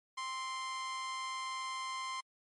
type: tone with amplitude modulation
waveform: sawtooth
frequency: 1046.5 Hz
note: C6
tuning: in tune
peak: -32 dBFS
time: 0.17-2.21 s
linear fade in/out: 10 ms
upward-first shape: sine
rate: 257 Hz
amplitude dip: 35%
effects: low-pass 9000 Hz 12 dB/octave + MP3 48 kbps